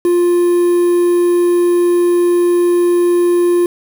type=tone with quantisation; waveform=triangle; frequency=350.4 Hz; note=F4; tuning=6 cents sharp; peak=-7 dBFS; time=0.05-3.66 s; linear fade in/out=2 ms; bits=5; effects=none